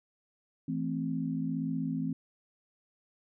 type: chord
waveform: sine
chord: A minor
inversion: second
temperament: equal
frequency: 164.81 / 220 / 261.6 Hz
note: E3 / A3 / C4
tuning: 0 / 0 / 0 cents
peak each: -34 / -37 / -33 dBFS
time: 0.68-2.13 s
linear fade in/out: 5 ms
effects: none